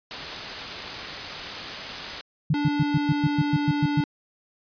white noise, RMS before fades -32 dBFS, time 0.11-2.21 s, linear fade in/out 0 ms
sine tone bursts, 152.7 Hz, D#3, 32 cents flat, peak -17 dBFS, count 11, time 2.5-4.007 s, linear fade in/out 5 ms, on 37 ms, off 110 ms
square tone, 291.3 Hz, D4, 14 cents flat, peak -24 dBFS, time 2.54-4.04 s, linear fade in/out 2 ms
effects resampled to 11025 Hz

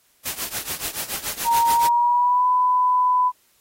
white noise with tremolo, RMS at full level -25 dBFS, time 0.25-1.88 s, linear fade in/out 10 ms, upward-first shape triangle, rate 7 Hz, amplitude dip 90%
sine tone with pitch glide, 932.3 to 999.2 Hz, A#5 to B5, 0 to +20 cents, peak -15 dBFS, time 1.44-3.32 s, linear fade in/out 50 ms, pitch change +120 cents, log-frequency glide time 1.72-2.46 s
effects white hiss -61 dBFS RMS until 3.6 s + AAC 48 kbps

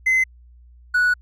triangle tone pair in turn, 2051 / 1471.8 Hz, C7 / F#6, -35 / -10 cents, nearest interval tritone, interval 575 cents, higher first, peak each -12 dBFS, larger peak neither, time 0.06-0.24 / 0.94-1.14 s, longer second, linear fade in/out 10 ms, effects tanh soft clip ceiling -9 dBFS + added 60 Hz sine -45 dBFS peak until 1.21 s

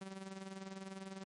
sawtooth tone with tremolo, 192.4 Hz, G3, 32 cents flat, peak -39 dBFS, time 0.01-1.24 s, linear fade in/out 5 ms, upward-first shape sine, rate 20 Hz, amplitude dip 65%, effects MP3 48 kbps

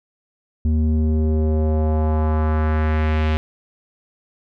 square tone with low-pass filter sweep, 77.78 Hz, D#2, in tune, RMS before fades -18 dBFS, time 0.65-3.37 s, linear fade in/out 0 ms, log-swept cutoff 200 to 3000 Hz, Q 1.6, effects none

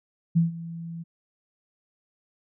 sine tone with ADSR envelope, 166.9 Hz, E3, 22 cents sharp, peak -15 dBFS, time 0.35-1.04 s, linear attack 20 ms, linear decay 140 ms, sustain -18 dB, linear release 22 ms, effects none

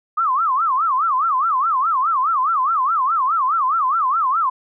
sine tone with vibrato, 1174 Hz, D6, 1 cent flat, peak -15 dBFS, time 0.17-4.5 s, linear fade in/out 10 ms, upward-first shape sine, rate 4.8 Hz, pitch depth 260 cents each way, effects none

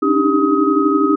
sine tone cluster, 278.4 / 299.7 / 311.5 / 395.3 / 1263 Hz, C#4 / D4 / D#4 / G4 / D#6, +8 / +35 / +2 / +15 / +26 cents, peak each -18 dBFS, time 0.02-1.16 s, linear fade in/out 10 ms, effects none

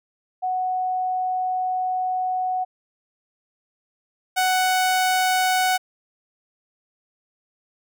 sine / sawtooth tone pair in turn, 740 / 743.3 Hz, F#5 / F#5, 0 / +8 cents, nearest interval unison, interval 8 cents, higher second, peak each -21 / -14 dBFS, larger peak second, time 0.42-2.65 / 4.36-5.78 s, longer first, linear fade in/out 20 ms, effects none

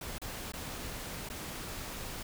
pink noise with dropouts, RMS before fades -41 dBFS, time 0.01-2.23 s, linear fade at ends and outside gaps 5 ms, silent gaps 0.184-0.216 / 0.521-0.535 / 1.29-1.299 s, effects none

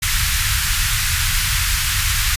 pink band-stop noise, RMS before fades -18 dBFS, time 0.02-2.36 s, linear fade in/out 10 ms, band 110 to 1400 Hz, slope 24 dB/octave, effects resampled to 32000 Hz

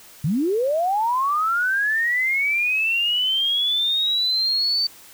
sine linear sweep, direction up, 130.2 to 4584 Hz, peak -18 dBFS, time 0.24-4.87 s, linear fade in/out 5 ms, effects white hiss -46 dBFS RMS until 5.13 s

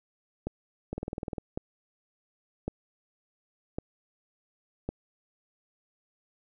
two click trains, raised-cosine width 2 ms, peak -20 / -18 dBFS, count 10 / 5, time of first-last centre 0.93-1.382 / 0.47-4.89 s, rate 19.9 / 0.905 Hz, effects none

